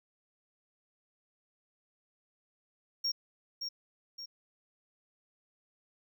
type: tone with echo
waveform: triangle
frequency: 5560 Hz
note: F8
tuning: 9 cents flat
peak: -28 dBFS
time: 3.04-3.12 s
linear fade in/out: 10 ms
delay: 570 ms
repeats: 2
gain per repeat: -6 dB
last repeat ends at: 4.26 s
effects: none